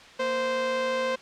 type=tone pair together; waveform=sawtooth; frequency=233.1 / 520.3 Hz; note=A#3 / C5; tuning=0 / -10 cents; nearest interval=octave + major second; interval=1390 cents; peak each=-33 / -21 dBFS; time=0.19-1.16 s; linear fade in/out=10 ms; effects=white hiss -48 dBFS RMS until 1.21 s + low-pass 4000 Hz 12 dB/octave